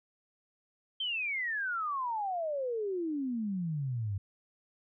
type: exponential sweep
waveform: sine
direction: down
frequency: 3179 to 94.5 Hz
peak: -31 dBFS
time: 1-4.18 s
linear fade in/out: 5 ms
effects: none